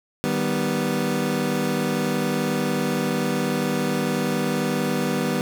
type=chord; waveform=25% pulse; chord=Eb augmented; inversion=none; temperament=equal; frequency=155.56 / 196 / 246.9 Hz; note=Eb3 / G3 / B3; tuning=0 / 0 / 0 cents; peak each=-24 / -22 / -21 dBFS; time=0.24-5.41 s; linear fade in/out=0 ms; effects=none